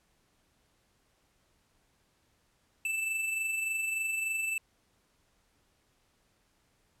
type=tone with amplitude modulation; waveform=square; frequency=2645 Hz; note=E7; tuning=5 cents sharp; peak=-29 dBFS; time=2.85-4.58 s; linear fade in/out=2 ms; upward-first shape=sine; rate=23.4 Hz; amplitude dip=40%; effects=pink hiss -71 dBFS RMS until 7 s + low-pass 12000 Hz 12 dB/octave